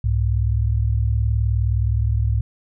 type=tone pair together; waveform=sine; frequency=67.01 / 106.3 Hz; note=C2 / G#2; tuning=+42 / +41 cents; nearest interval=minor sixth; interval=799 cents; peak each=-19 dBFS; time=0.04-2.41 s; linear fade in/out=5 ms; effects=none